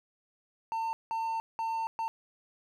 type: tone bursts at uneven times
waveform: triangle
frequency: 902 Hz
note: A5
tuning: 43 cents sharp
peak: -28 dBFS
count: 4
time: 0.72-0.93 / 1.11-1.4 / 1.59-1.87 / 1.99-2.08 s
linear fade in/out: 0 ms
effects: none